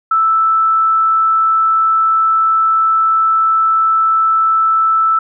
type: tone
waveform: sine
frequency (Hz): 1318.5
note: E6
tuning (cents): 0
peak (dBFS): -9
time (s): 0.11-5.19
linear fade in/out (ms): 5
effects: none